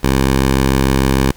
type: tone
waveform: 10% pulse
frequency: 66.7 Hz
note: C2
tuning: 34 cents sharp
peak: -3 dBFS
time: 0.03-1.32 s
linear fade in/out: 10 ms
effects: pink hiss -45 dBFS RMS until 1.36 s